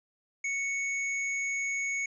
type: tone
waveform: square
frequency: 2217 Hz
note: C#7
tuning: in tune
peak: -30 dBFS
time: 0.44-2.06 s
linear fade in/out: 5 ms
effects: resampled to 22050 Hz + 11-bit